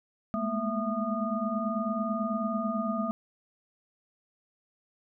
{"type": "tone cluster", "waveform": "sine", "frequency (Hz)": [206, 215, 235.3, 662, 1225], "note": ["G#3", "A3", "A#3", "E5", "D#6"], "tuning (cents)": [-14, -40, 16, 7, -27], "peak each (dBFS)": [-38, -32, -34, -34, -34], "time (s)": [0.34, 3.11], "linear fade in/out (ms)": 0, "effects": []}